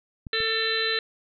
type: clicks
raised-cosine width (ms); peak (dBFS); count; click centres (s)
5; -24 / -29; 2; 0.268 / 0.404
type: harmonic tone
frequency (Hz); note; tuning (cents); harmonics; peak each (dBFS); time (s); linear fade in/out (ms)
446.7; A4; +26; 1 / 3 / 4 / 5 / 6 / 7 / 8 / 9; -30 / -35 / -28 / -37 / -35 / -37 / -36 / -27; 0.33-0.99; 2
effects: none